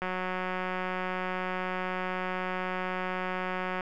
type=click train; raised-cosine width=0.5 ms; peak=-18 dBFS; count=698; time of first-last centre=0.02-3.808 s; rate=184 Hz; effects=none